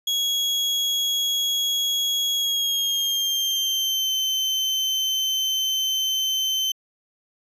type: tone with pitch glide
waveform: 35% pulse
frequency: 3322 to 3082 Hz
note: G#7 to G7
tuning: 0 to -30 cents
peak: -19 dBFS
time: 0.07-6.72 s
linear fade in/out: 5 ms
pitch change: -130 cents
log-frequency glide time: 2.34-4.12 s
effects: resampled to 32000 Hz